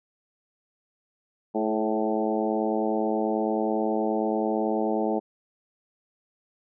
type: harmonic tone with a mistuned harmonic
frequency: 109.3 Hz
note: A2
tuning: 11 cents flat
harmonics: 2 / 3 / 4 / 5 / 6 / 7 / 8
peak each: -29 / -29 / -29 / -32 / -32 / -32 / -36 dBFS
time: 1.54-5.2 s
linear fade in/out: 20 ms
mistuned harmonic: 4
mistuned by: -33 cents
effects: none